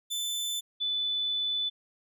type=tone pair in turn; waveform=sawtooth / sine; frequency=3520 / 3492 Hz; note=A7 / A7; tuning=0 / -14 cents; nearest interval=unison; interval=14 cents; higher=first; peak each=-27 dBFS; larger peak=neither; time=0.1-0.61 / 0.8-1.7 s; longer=second; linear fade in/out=20 ms; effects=none